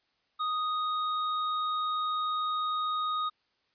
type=tone; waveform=square; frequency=1244.5 Hz; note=D#6; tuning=in tune; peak=-29 dBFS; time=0.39-3.3 s; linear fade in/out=20 ms; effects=white hiss -73 dBFS RMS until 3.74 s + resampled to 11025 Hz